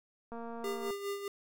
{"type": "click train", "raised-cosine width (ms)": 1, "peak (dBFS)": -31, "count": 137, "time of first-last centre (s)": [0.32, 0.906], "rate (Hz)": 232}
{"type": "tone with tremolo", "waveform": "square", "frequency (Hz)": 401.3, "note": "G4", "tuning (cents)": 41, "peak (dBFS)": -34, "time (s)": [0.64, 1.28], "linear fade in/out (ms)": 2, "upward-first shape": "sine", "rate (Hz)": 4.9, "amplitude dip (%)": 60}
{"effects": []}